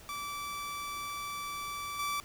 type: tone with level steps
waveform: sawtooth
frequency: 1160 Hz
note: D6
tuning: 22 cents flat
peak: -33 / -28 dBFS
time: 0.09-2.2 s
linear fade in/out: 0 ms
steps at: 1.99 s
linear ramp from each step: 5 ms
effects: pink hiss -53 dBFS RMS until 2.24 s